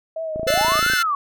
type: tone with vibrato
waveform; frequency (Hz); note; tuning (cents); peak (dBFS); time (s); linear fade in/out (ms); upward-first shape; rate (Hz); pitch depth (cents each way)
sine; 637; D#5; +41; -24; 0.16-0.8; 5; triangle; 4.1; 48
type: click train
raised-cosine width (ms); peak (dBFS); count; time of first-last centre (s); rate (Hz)
2; -17; 17; 0.36-0.936; 27.8
type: linear two-way sweep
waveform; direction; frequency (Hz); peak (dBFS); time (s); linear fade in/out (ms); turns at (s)
sine; up then down; 493.9 to 1568 to 1105; -18; 0.47-1.15; 2; 0.92
type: chord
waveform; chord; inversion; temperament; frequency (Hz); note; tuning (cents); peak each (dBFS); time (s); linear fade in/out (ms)
20% pulse; F# half-diminished seventh; third; equal; 1318.5 / 1480 / 1760 / 2093; E6 / F#6 / A6 / C7; 0 / 0 / 0 / 0; -21; 0.47-1.03; 10
effects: none